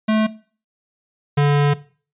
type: tone pair in turn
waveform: square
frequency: 217.1 / 144.5 Hz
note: A3 / D3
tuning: -23 / -28 cents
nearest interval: perfect fifth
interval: 705 cents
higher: first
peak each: -15 / -13 dBFS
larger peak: second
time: 0.08-0.27 / 1.37-1.74 s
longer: second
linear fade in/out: 10 ms
effects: noise-tail reverb RT60 0.4 s tail -18 dB re dry + resampled to 8000 Hz